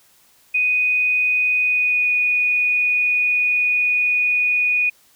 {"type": "tone with pitch glide", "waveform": "sine", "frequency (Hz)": [2489, 2469], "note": ["D#7", "D#7"], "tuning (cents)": [0, -14], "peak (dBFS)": -15, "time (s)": [0.54, 4.9], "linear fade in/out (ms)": 10, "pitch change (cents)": -14, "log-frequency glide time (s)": [1.61, 2.12], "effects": ["white hiss -55 dBFS RMS until 5.15 s"]}